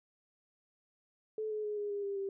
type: tone with pitch steps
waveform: sine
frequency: 433.7 / 426.5 / 419.4 / 412.4 / 405.6 / 398.9 / 392.2 Hz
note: A4 / G#4 / G#4 / G#4 / G#4 / G4 / G4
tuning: -25 / +46 / +17 / -12 / -41 / +30 / +1 cents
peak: -34 dBFS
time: 1.38-2.29 s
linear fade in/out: 2 ms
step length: 130 ms
effects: none